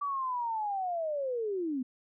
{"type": "linear sweep", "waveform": "sine", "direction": "down", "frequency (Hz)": [1160, 243.5], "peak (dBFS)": -30, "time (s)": [0.01, 1.83], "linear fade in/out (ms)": 10, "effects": []}